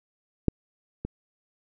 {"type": "clicks", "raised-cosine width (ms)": 3, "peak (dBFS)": [-7, -18], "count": 2, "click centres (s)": [0.483, 1.05], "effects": []}